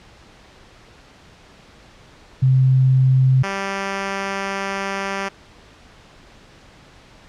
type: tone pair in turn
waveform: sine / 5% pulse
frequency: 130.81 / 195.99 Hz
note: C3 / G3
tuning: 0 / 0 cents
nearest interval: perfect fifth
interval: 700 cents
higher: second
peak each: -11 dBFS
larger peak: neither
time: 2.42-3.43 / 3.43-5.29 s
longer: second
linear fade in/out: 10 ms
effects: pink hiss -47 dBFS RMS until 7.28 s + low-pass 5000 Hz 12 dB/octave